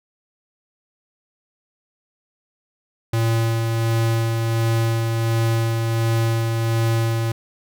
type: tone with tremolo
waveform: square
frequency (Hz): 114.1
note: A#2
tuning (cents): -37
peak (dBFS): -17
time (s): 3.13-7.32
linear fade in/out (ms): 5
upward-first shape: sine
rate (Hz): 1.4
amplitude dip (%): 30
effects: none